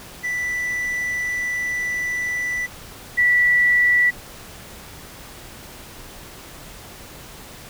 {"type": "tone pair in turn", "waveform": ["triangle", "sine"], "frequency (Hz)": [1975.5, 1957.3], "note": ["B6", "B6"], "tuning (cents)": [0, -16], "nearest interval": "unison", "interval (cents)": 16, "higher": "first", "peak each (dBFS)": [-20, -13], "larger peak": "second", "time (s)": [[0.23, 2.67], [3.17, 4.11]], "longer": "first", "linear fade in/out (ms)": 20, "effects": ["pink hiss -40 dBFS RMS until 7.69 s"]}